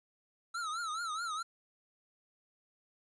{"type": "tone with vibrato", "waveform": "square", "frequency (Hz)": 1318.5, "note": "E6", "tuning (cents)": 0, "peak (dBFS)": -36, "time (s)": [0.54, 1.43], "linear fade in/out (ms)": 10, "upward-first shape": "triangle", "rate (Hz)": 4.7, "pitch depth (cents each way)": 150, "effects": ["resampled to 22050 Hz", "11-bit"]}